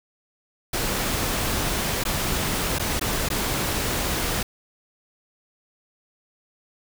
pink noise with dropouts, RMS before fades -25 dBFS, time 0.73-4.43 s, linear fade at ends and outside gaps 5 ms, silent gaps 2.038-2.051 / 2.786-2.795 / 2.996-3.011 / 3.288-3.301 s, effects none

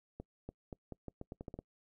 accelerating click train, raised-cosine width 2 ms, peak -30 dBFS, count 11, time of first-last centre 0.2-1.59 s, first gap 290 ms, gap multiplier 0.82, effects noise-tail reverb RT60 0.1 s tail -25 dB re dry

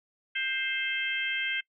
harmonic tone, 525 Hz, C5, 6 cents sharp, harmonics 3 / 4 / 5 / 6, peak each -33 / -32 / -35 / -35 dBFS, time 0.35-1.61 s, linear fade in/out 10 ms, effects noise-tail reverb RT60 0.1 s tail -23 dB re dry

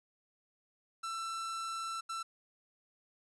45% pulse tone bursts at uneven times, 1337 Hz, E6, 24 cents sharp, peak -37 dBFS, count 2, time 1.03-2.01 / 2.09-2.23 s, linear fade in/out 10 ms, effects resampled to 24000 Hz + 12-bit

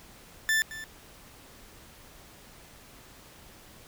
40% pulse tone with echo, 1764 Hz, A6, 4 cents sharp, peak -22 dBFS, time 0.49-0.62 s, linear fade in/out 0 ms, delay 220 ms, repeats 1, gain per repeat -15 dB, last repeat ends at 0.84 s, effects pink hiss -52 dBFS RMS until 3.87 s

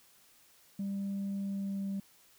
sine tone with pitch glide, 197.8 to 196.43 Hz, G3 to G3, +16 to +4 cents, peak -31 dBFS, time 0.79-2 s, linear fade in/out 5 ms, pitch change -12 cents, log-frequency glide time 1.35-1.83 s, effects tanh soft clip ceiling -31 dBFS + white hiss -63 dBFS RMS until 2.38 s

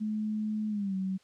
sine tone with pitch glide, 214.2 to 189.73 Hz, A3 to F#3, -46 to +44 cents, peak -29 dBFS, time 0-1.18 s, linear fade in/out 20 ms, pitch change -210 cents, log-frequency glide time 0.69-0.95 s, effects white hiss -65 dBFS RMS until 1.23 s + low-pass 6000 Hz 12 dB/octave

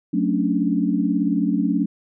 sine chord, D major seventh, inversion first, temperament just, 183.54 / 220.2 / 275.3 / 293.7 Hz, F#3 / A3 / C#4 / D4, -14 / +2 / -12 / 0 cents, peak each -23 dBFS, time 0.13-1.86 s, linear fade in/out 10 ms, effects none

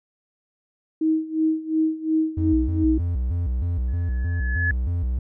sine tone with tremolo, 316.6 Hz, D#4, 30 cents sharp, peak -16 dBFS, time 1.01-2.98 s, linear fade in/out 5 ms, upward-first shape sine, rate 2.8 Hz, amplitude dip 85%
triangle tone with vibrato, 73.42 Hz, D2, in tune, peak -19 dBFS, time 2.37-5.19 s, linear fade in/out 5 ms, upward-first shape square, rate 3.2 Hz, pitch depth 290 cents each way
sine tone with exponential growth, 1707 Hz, G#6, 47 cents sharp, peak -19 dBFS, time 3.88-4.71 s, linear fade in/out 2 ms, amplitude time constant 180 ms
effects none

